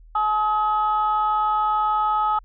sine tone pair together, 853.2 / 1272 Hz, G#5 / D#6, +46 / +38 cents, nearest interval perfect fifth, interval 692 cents, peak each -20 dBFS, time 0.15-2.39 s, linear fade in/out 5 ms, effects tanh soft clip ceiling -12 dBFS + added 40 Hz sine -44 dBFS peak until 2.44 s

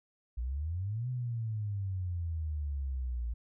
sine exponential two-way sweep, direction up then down, 56.9 to 127.7 to 56.9 Hz, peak -32 dBFS, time 0.37-3.34 s, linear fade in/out 10 ms, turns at 1.09 s, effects none

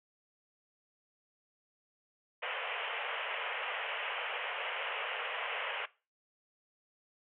white band-pass noise, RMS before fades -38 dBFS, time 2.42-5.86 s, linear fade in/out 10 ms, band 440 to 3100 Hz, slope 96 dB/octave, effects noise-tail reverb RT60 0.3 s tail -19 dB re dry

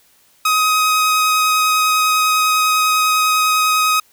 sawtooth tone with vibrato, 1260 Hz, D#6, 21 cents sharp, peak -9 dBFS, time 0.45-4 s, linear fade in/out 5 ms, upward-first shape triangle, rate 10 Hz, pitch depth 10 cents each way, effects white hiss -54 dBFS RMS until 4.12 s

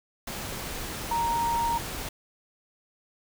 sine tone in noise, 932.3 Hz, A#5, in tune, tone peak -24 dBFS, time 1.11-1.78 s, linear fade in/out 5 ms, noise pink, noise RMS -35 dBFS, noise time 0.27-2.09 s, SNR +8 dB, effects none

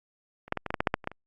clicks, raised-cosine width 0.5 ms, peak -30 / -11 / -15 / -17 / -14 / -12 / -9 / -6 / -8 / -27 / -14 / -28 dBFS, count 12, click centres 0.48 / 0.524 / 0.573 / 0.663 / 0.705 / 0.742 / 0.805 / 0.872 / 0.941 / 1.042 / 1.074 / 1.116 s, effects Opus 48 kbps

